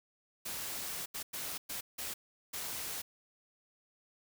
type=noise bursts at uneven times; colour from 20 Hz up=white; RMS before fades=-40 dBFS; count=6; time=0.45-1.06 / 1.14-1.23 / 1.33-1.58 / 1.69-1.81 / 1.98-2.14 / 2.53-3.02 s; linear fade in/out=10 ms; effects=none